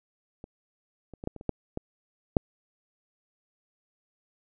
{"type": "clicks", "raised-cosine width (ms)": 2, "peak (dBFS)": [-28, -30, -25, -15, -28, -29, -13, -18, -6], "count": 9, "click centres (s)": [0.441, 1.137, 1.239, 1.274, 1.363, 1.411, 1.493, 1.774, 2.368], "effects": []}